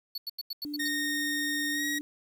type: tone bursts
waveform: square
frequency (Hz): 4435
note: C#8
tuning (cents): 0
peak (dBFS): -33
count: 7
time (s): 0.15-0.882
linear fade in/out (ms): 5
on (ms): 30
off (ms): 87
type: tone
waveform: sine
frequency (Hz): 294.2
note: D4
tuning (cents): +3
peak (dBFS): -34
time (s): 0.65-2.01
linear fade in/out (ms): 0
type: tone with pitch glide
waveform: sawtooth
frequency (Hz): 1849 to 1896.6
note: A#6 to A#6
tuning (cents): -15 to +29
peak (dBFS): -26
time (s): 0.79-1.99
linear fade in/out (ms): 10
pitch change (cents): +44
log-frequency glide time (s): 1.72-1.84
effects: 10-bit